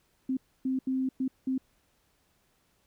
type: tone bursts at uneven times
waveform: sine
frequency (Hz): 261.6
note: C4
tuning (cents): 0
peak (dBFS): -26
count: 5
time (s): 0.29-0.37 / 0.65-0.79 / 0.87-1.09 / 1.2-1.28 / 1.47-1.58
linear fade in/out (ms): 5
effects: pink hiss -70 dBFS RMS until 2.86 s